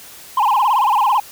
sine tone with vibrato, 935 Hz, A#5, 5 cents sharp, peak -9 dBFS, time 0.37-1.2 s, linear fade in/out 5 ms, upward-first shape sine, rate 18 Hz, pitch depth 240 cents each way, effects tanh soft clip ceiling -11 dBFS + white hiss -39 dBFS RMS until 1.31 s

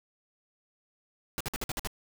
pink noise bursts, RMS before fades -33 dBFS, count 7, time 1.38-1.873 s, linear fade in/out 0 ms, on 25 ms, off 53 ms, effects none

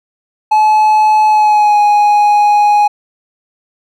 triangle tone with pitch glide, 858 to 830.7 Hz, A5 to G#5, -44 to 0 cents, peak -4 dBFS, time 0.51-2.88 s, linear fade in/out 10 ms, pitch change -56 cents, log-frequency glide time 1.27-1.8 s, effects none

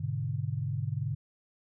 sine chord, G# diminished, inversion none, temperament equal with one note detuned, 103.83 / 126.43 / 146.83 Hz, G#2 / B2 / D3, 0 / +41 / 0 cents, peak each -34 dBFS, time 0-1.15 s, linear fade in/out 10 ms, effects none

